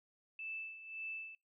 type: tone with tremolo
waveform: sine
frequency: 2637 Hz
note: E7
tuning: in tune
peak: -40 dBFS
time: 0.39-1.35 s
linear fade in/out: 2 ms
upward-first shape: sine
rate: 1.8 Hz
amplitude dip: 70%
effects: noise-tail reverb RT60 0.2 s tail -26 dB re dry